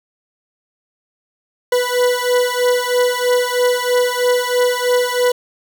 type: beating tone pair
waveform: 40% pulse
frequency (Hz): 492.1 / 495.2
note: B4 / B4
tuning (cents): -6 / +5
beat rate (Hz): 3.1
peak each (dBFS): -16 / -16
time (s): 1.72-5.32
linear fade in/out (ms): 5
effects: none